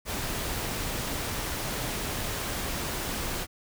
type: noise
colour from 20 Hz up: pink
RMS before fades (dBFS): -32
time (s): 0.05-3.47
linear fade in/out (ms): 50
effects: none